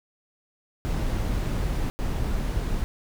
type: noise bursts at uneven times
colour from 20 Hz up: brown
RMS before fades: -26 dBFS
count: 2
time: 0.85-1.9 / 1.99-2.84 s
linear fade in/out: 0 ms
effects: none